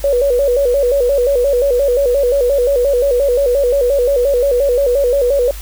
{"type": "tone with vibrato", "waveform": "sine", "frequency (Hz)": 523.3, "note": "C5", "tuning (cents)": 0, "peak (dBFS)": -10, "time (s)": [0.04, 5.51], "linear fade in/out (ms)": 2, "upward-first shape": "square", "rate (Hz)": 5.7, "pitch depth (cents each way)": 120, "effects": ["added 50 Hz sine -26 dBFS peak until 5.61 s", "white hiss -35 dBFS RMS until 5.61 s"]}